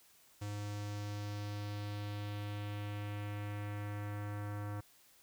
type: tone with low-pass filter sweep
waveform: square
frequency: 103.2 Hz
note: G#2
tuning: 10 cents flat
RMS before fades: -41 dBFS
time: 0.41-4.81 s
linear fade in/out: 10 ms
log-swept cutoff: 7800 to 1400 Hz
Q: 1.7
effects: white hiss -65 dBFS RMS until 5.22 s